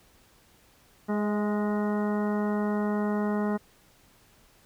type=harmonic tone with a mistuned harmonic; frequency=208 Hz; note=G#3; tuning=3 cents sharp; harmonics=1 / 2 / 3 / 4 / 5 / 6 / 7 / 9; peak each=-26 / -32 / -36 / -38 / -40 / -42 / -43 / -45 dBFS; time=1.08-3.58 s; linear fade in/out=20 ms; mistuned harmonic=3; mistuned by=+23 cents; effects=pink hiss -60 dBFS RMS until 4.65 s